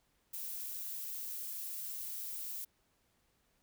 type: noise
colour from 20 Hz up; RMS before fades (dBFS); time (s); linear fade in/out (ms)
violet; -42; 0.33-2.65; 10
effects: pink hiss -75 dBFS RMS until 3.62 s